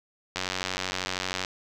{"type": "click train", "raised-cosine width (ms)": 0.2, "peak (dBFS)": -11, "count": 102, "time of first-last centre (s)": [0.36, 1.448], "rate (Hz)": 92.8, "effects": []}